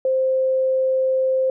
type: tone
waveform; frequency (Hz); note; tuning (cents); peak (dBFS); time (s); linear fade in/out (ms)
sine; 523.3; C5; 0; -16; 0.05-1.5; 2
effects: none